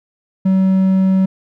triangle tone, 189.8 Hz, F#3, 44 cents sharp, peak -8 dBFS, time 0.45-1.26 s, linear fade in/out 10 ms, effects none

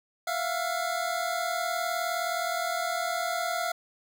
25% pulse tone pair together, 671 / 710.5 Hz, E5 / F5, +31 / +30 cents, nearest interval minor second, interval 99 cents, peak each -27 dBFS, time 0.27-3.72 s, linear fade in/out 5 ms, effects none

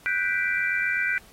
sine chord, G major seventh, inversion third, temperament equal, 1480 / 1568 / 1975.5 / 2349 Hz, F#6 / G6 / B6 / D7, 0 / 0 / 0 / 0 cents, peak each -28 dBFS, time 0.06-1.18 s, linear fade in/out 0 ms, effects pink hiss -53 dBFS RMS until 1.32 s + AAC 48 kbps

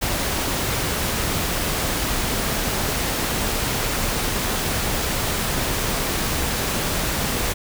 pink noise, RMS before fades -23 dBFS, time 0.01-7.54 s, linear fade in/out 20 ms, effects none

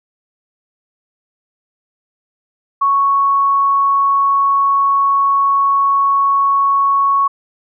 sine tone, 1108.7 Hz, C#6, in tune, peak -10 dBFS, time 2.81-7.28 s, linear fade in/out 10 ms, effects none

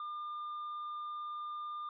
triangle tone, 1203 Hz, D6, 41 cents sharp, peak -37 dBFS, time 0-1.89 s, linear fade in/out 2 ms, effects resampled to 11025 Hz

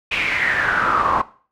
brown noise with band-pass filter sweep, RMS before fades -19 dBFS, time 0.11-1.22 s, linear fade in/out 10 ms, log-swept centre 2600 to 1000 Hz, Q 6.7, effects noise-tail reverb RT60 0.4 s tail -17 dB re dry

